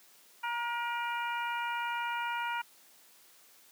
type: harmonic tone with a mistuned harmonic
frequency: 476.3 Hz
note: A#4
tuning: 37 cents sharp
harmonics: 2 / 3 / 4 / 5 / 6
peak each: -34 / -37 / -45 / -41 / -45 dBFS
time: 0.43-2.62 s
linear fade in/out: 10 ms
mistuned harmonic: 2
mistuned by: -17 cents
effects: white hiss -60 dBFS RMS until 3.71 s + high-pass 200 Hz 12 dB/octave